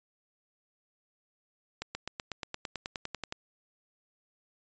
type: accelerating click train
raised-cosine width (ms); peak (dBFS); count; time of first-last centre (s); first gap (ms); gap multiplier
0.2; -18; 15; 1.82-3.324; 130; 0.97
effects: resampled to 16000 Hz